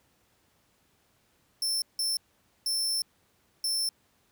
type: tone bursts at uneven times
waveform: sawtooth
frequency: 5350 Hz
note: E8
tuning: 25 cents sharp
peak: -24 dBFS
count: 4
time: 1.62-1.82 / 1.99-2.17 / 2.66-3.02 / 3.64-3.89 s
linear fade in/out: 2 ms
effects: pink hiss -68 dBFS RMS until 4.31 s + high-pass 60 Hz 12 dB/octave